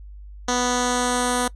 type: tone with low-pass filter sweep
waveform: 10% pulse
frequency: 246.9 Hz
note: B3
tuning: in tune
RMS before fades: -22 dBFS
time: 0.48-1.48 s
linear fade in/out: 5 ms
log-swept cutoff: 6200 to 9600 Hz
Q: 2.9
effects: noise-tail reverb RT60 0.1 s tail -21 dB re dry + added 50 Hz sine -37 dBFS peak until 1.55 s